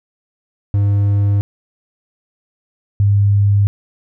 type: tone pair in turn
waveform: triangle / sine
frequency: 101.1 / 101.1 Hz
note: G#2 / G#2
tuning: -46 / -46 cents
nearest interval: unison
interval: 0 cents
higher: neither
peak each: -9 dBFS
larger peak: neither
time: 0.74-1.41 / 3-3.67 s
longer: neither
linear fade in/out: 0 ms
effects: none